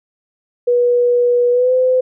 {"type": "tone with pitch glide", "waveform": "sine", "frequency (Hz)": [486, 510.8], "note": ["B4", "C5"], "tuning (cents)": [-28, -42], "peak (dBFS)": -10, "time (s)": [0.67, 2.01], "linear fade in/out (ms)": 10, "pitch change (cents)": 86, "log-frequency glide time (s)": [1.51, 1.73], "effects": []}